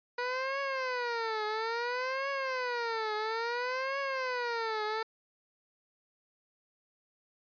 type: tone with vibrato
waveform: 15% pulse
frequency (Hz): 485.2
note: B4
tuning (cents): -31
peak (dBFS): -25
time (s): 0.18-5.03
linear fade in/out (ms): 5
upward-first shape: triangle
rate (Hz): 0.59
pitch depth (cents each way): 240
effects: resampled to 11025 Hz